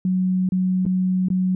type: tone with dropouts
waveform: sine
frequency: 185 Hz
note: F#3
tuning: in tune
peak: -17 dBFS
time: 0.05-1.55 s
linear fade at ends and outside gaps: 2 ms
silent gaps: 0.49-0.521 / 0.853-0.863 / 1.285-1.302 s
effects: none